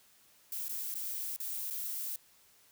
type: noise with dropouts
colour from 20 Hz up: violet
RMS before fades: -38 dBFS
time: 0.52-2.16 s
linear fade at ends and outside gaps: 2 ms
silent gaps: 0.683-0.693 / 0.942-0.953 / 1.363-1.401 / 1.702-1.707 s
effects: white hiss -64 dBFS RMS until 2.71 s